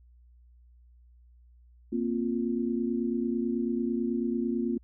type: chord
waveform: sine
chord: Bb suspended second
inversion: none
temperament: just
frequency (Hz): 233.1 / 262.2 / 349.6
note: Bb3 / C4 / F4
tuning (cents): 0 / +4 / +2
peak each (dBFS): -29 / -32 / -32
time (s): 1.92-4.78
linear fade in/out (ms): 10
effects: added 60 Hz sine -54 dBFS peak until 4.83 s